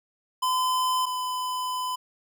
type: tone pair in turn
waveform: square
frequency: 1019 / 1009 Hz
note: C6 / B5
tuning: -46 / +37 cents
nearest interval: unison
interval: 17 cents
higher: first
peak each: -23 / -28 dBFS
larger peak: first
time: 0.42-1.06 / 1.06-1.96 s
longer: second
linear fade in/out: 10 ms
effects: none